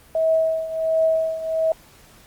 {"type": "tone with tremolo", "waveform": "sine", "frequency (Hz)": 644, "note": "E5", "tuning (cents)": -41, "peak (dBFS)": -14, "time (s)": [0.15, 1.72], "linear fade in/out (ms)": 2, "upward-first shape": "triangle", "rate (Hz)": 1.4, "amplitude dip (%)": 80, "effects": ["pink hiss -50 dBFS RMS until 2.26 s", "Opus 32 kbps"]}